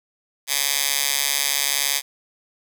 10% pulse tone with high-pass filter, 140.8 Hz, C#3, 27 cents sharp, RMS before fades -22 dBFS, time 0.47-2.02 s, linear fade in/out 50 ms, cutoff 3400 Hz, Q 0.57, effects none

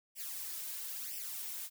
blue noise with flanger, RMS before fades -42 dBFS, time 0.15-1.7 s, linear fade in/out 50 ms, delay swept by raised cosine 0.37 to 3.27 ms, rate 1 Hz, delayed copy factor +1, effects none

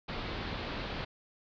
pink low-pass noise, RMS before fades -38 dBFS, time 0.08-1.05 s, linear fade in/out 10 ms, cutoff 4500 Hz, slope 48 dB/octave, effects none

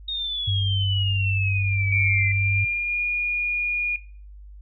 sine exponential sweep, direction down, 3729 to 2036 Hz, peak -25 dBFS, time 0.08-2.32 s, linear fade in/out 5 ms
sine tone, 98 Hz, G2, in tune, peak -21 dBFS, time 0.47-2.65 s, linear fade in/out 10 ms
sine tone with pitch glide, 2349 to 2435 Hz, D7 to D#7, 0 to -38 cents, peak -22 dBFS, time 1.92-3.96 s, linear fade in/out 2 ms, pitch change +62 cents, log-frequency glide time 2.12-3.03 s
effects noise-tail reverb RT60 0.4 s tail -17 dB re dry + added 50 Hz sine -40 dBFS peak until 4.61 s

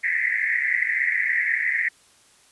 white band-pass noise, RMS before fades -23 dBFS, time 0.03-1.89 s, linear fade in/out 10 ms, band 1800 to 2100 Hz, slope 96 dB/octave, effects white hiss -56 dBFS RMS until 2.51 s + resampled to 24000 Hz

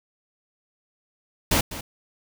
pink noise with echo, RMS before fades -20 dBFS, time 1.51-1.61 s, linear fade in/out 5 ms, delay 200 ms, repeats 1, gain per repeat -14 dB, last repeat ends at 1.81 s, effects none

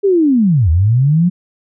sine linear two-way sweep, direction down then up, 411.3 to 75.8 to 183.3 Hz, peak -8 dBFS, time 0.03-1.3 s, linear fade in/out 20 ms, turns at 0.7 s, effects none

